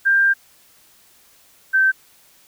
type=tone pair in turn; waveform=sine; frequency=1590 / 1551 Hz; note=G6 / G6; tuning=+24 / -19 cents; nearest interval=unison; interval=43 cents; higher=first; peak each=-12 dBFS; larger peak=neither; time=0.05-0.34 / 1.73-1.92 s; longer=first; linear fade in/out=20 ms; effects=white hiss -53 dBFS RMS until 2.47 s